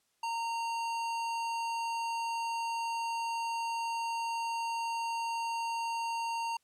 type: tone with hard clipping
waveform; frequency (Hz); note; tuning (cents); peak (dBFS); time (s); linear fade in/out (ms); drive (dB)
sine; 922; A#5; -19; -34; 0.23-6.57; 5; 16
effects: white hiss -75 dBFS RMS until 6.63 s + low-pass 11000 Hz 12 dB/octave